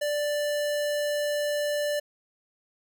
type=tone; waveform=square; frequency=588 Hz; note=D5; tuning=2 cents sharp; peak=-26 dBFS; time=0.01-2 s; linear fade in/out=10 ms; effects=none